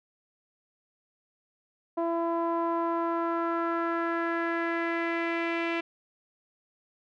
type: tone with low-pass filter sweep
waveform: sawtooth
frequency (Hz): 335.6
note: E4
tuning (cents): +31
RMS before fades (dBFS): -29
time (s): 1.97-5.81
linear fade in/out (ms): 10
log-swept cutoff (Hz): 840 to 2500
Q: 3.3
effects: none